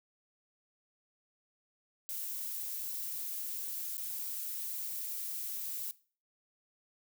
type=noise with dropouts; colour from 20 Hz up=violet; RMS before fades=-39 dBFS; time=2.09-5.91 s; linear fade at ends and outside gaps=0 ms; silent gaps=3.97-3.979 s; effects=noise-tail reverb RT60 0.4 s tail -19 dB re dry